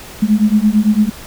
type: beating tone pair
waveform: sine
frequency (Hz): 207.7 / 216.6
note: G#3 / A3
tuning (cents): 0 / -27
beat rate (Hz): 8.9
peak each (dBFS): -12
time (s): 0.22-1.1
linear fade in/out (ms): 10
effects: pink hiss -34 dBFS RMS until 1.26 s